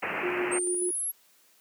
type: low-pass noise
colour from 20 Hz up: white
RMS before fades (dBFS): -32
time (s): 0.02-0.59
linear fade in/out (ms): 10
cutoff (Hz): 2700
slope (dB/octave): 96
type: tone with tremolo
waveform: sine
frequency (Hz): 357.8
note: F4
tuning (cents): +42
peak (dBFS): -27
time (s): 0.23-0.91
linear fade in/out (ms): 5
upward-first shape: square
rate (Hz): 6.8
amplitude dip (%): 35
type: linear sweep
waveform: sine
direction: up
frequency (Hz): 8410 to 11390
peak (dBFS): -28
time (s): 0.51-1.12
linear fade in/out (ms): 20
effects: white hiss -62 dBFS RMS until 1.6 s + high-pass 200 Hz 12 dB/octave